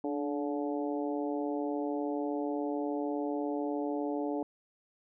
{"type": "harmonic tone with a mistuned harmonic", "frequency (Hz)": 143.5, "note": "D3", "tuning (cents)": -40, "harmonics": [2, 3, 4, 5, 6], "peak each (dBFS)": [-33, -37, -39, -41, -43], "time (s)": [0.04, 4.43], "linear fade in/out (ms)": 2, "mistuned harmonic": 2, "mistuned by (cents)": 42, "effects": []}